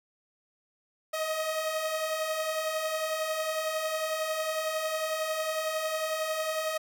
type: beating tone pair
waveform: sawtooth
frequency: 621 / 632 Hz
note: D#5 / D#5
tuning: -3 / +27 cents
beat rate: 11 Hz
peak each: -33 / -26 dBFS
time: 1.13-6.78 s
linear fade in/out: 10 ms
effects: none